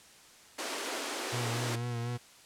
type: high-pass noise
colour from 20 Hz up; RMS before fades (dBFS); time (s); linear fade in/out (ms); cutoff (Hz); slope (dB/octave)
pink; -36; 0.58-1.76; 10; 270; 48
type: tone with vibrato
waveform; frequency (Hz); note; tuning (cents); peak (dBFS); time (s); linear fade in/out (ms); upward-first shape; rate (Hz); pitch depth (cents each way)
40% pulse; 119.4; A#2; +42; -32; 1.32-2.18; 20; sine; 4.1; 35
effects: white hiss -56 dBFS RMS until 2.45 s + low-pass 9000 Hz 12 dB/octave